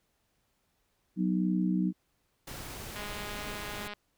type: harmonic tone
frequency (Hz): 61.74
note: B1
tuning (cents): 0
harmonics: 3 / 4 / 5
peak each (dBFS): -27 / -34 / -32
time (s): 1.16-1.93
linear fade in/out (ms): 50
type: noise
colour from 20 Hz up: pink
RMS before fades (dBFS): -42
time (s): 2.47-3.88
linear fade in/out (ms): 5
type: click train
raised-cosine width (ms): 0.3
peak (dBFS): -25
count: 203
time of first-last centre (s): 2.96-3.936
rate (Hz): 207
effects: pink hiss -75 dBFS RMS until 4.17 s